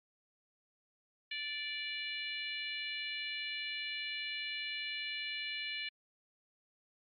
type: harmonic tone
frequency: 585 Hz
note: D5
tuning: 7 cents flat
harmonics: 3 / 4 / 5 / 6 / 7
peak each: -46 / -41 / -43 / -48 / -46 dBFS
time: 1.31-5.89 s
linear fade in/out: 5 ms
effects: Opus 48 kbps